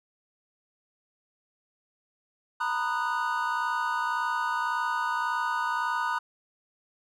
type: chord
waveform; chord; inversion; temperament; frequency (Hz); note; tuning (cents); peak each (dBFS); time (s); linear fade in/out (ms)
triangle; B major seventh; third; just; 926 / 987.8 / 1234.7 / 1481.6; A#5 / B5 / D#6 / F#6; -12 / 0 / -14 / +2; -30; 2.6-6.19; 10
effects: none